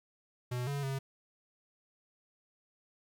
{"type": "tone with pitch steps", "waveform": "square", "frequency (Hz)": [123.8, 141.6, 135.4], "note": ["B2", "C#3", "C#3"], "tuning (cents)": [5, 37, -40], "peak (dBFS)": -34, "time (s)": [0.51, 0.99], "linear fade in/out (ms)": 10, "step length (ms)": 160, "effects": ["12-bit"]}